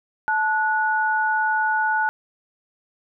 sine tone pair together, 871 / 1464.8 Hz, A5 / F#6, -18 / -18 cents, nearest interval major sixth, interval 900 cents, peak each -21 dBFS, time 0.28-2.09 s, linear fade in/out 0 ms, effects none

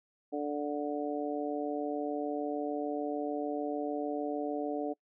harmonic tone, 146.7 Hz, D3, 2 cents flat, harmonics 2 / 3 / 4 / 5, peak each -35 / -37 / -38 / -39 dBFS, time 0.32-4.94 s, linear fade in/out 20 ms, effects noise-tail reverb RT60 0.1 s tail -26 dB re dry

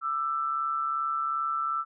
sine tone pair together, 1187.4 / 1330 Hz, D6 / E6, +19 / +15 cents, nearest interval major second, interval 196 cents, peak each -34 / -27 dBFS, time 0.01-1.85 s, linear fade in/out 50 ms, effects none

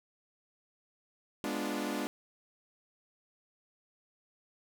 sawtooth chord, G# diminished seventh, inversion none, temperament equal, 207.7 / 246.9 / 293.7 / 349.2 Hz, G#3 / B3 / D4 / F4, 0 / 0 / 0 / 0 cents, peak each -35 / -35 / -33 / -37 dBFS, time 1.44-2.07 s, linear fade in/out 0 ms, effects none

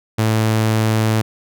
sawtooth tone, 110 Hz, A2, in tune, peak -10 dBFS, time 0.18-1.22 s, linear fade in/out 10 ms, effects none

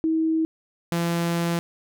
sine / sawtooth tone pair in turn, 320.8 / 169.94 Hz, E4 / F3, -47 / -47 cents, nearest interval major seventh, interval 1100 cents, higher first, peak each -19 / -18 dBFS, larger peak second, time 0.04-0.45 / 0.92-1.59 s, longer second, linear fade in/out 0 ms, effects none

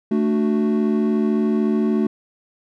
triangle chord, D major, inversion second, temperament equal, 220 / 293.7 / 370 Hz, A3 / D4 / F#4, 0 / 0 / 0 cents, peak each -16 / -22 / -21 dBFS, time 0.11-2.07 s, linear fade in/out 5 ms, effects none

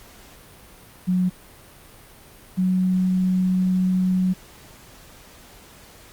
sine tone pair in turn, 182.4 / 184.73 Hz, F#3 / F#3, -24 / -3 cents, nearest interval unison, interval 21 cents, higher second, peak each -17 dBFS, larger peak neither, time 1.07-1.3 / 2.57-4.34 s, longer second, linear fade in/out 20 ms, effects pink hiss -47 dBFS RMS until 6.12 s + Opus 48 kbps

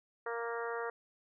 harmonic tone, 233.1 Hz, A#3, in tune, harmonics 2 / 3 / 4 / 5 / 6 / 7 / 8, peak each -38 / -45 / -44 / -44 / -44 / -48 / -47 dBFS, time 0.26-0.9 s, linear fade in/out 5 ms, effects none

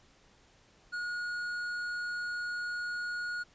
sine tone with tanh clipping, 1444 Hz, F#6, 43 cents flat, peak -35 dBFS, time 0.92-3.44 s, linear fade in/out 20 ms, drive 9 dB, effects pink hiss -63 dBFS RMS until 3.54 s + resampled to 16000 Hz

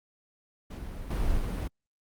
brown noise with level steps, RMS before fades -37 / -28 / -30 dBFS, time 0.7-1.68 s, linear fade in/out 10 ms, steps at 1.1 / 1.37 s, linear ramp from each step 10 ms, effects Opus 48 kbps

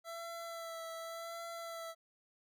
25% pulse tone with vibrato, 666 Hz, E5, 18 cents sharp, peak -39 dBFS, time 0.04-1.95 s, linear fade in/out 50 ms, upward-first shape sine, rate 0.88 Hz, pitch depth 23 cents each way, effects none

